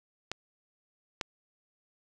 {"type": "clicks", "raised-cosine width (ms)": 0.2, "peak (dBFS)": [-16, -14], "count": 2, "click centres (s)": [0.316, 1.212], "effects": []}